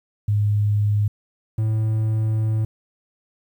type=tone pair in turn; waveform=sine / triangle; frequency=103.83 / 109.59 Hz; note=G#2 / A2; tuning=0 / -6 cents; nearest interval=minor second; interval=94 cents; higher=second; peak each=-16 dBFS; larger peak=neither; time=0.28-1.08 / 1.58-2.65 s; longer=second; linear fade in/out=5 ms; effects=9-bit